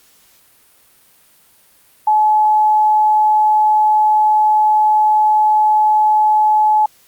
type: tone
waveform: sine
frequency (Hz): 855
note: A5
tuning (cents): -50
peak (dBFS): -9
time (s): 2.07-6.86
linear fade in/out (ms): 5
effects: white hiss -51 dBFS RMS until 7.07 s + Opus 48 kbps